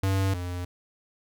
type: tone pair in turn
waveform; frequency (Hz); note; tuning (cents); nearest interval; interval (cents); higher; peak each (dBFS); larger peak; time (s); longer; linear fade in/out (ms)
square; 96.5 / 88.89; G2 / F2; -27 / +31; minor second; 142; first; -23 / -31; first; 0.03-0.34 / 0.34-0.65; neither; 5
effects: none